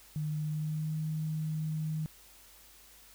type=tone with pitch glide; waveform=sine; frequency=152.3 to 156.04 Hz; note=D#3 to D#3; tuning=-37 to +5 cents; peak=-31 dBFS; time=0.16-2.06 s; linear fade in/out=0 ms; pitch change=+42 cents; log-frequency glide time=0.37-0.96 s; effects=added 50 Hz sine -64 dBFS peak until 3.14 s + white hiss -57 dBFS RMS until 3.14 s